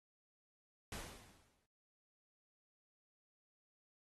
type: noise with exponential decay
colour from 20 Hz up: pink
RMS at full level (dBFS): -45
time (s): 0.92-1.66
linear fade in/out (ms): 2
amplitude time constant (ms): 160
effects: noise-tail reverb RT60 0.1 s tail -22 dB re dry + AAC 32 kbps